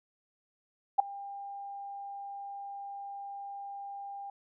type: tone with ADSR envelope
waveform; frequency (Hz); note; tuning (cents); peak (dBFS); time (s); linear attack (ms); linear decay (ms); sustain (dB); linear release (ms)
sine; 799; G5; +33; -16; 0.98-4.3; 16; 7; -23; 3
effects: none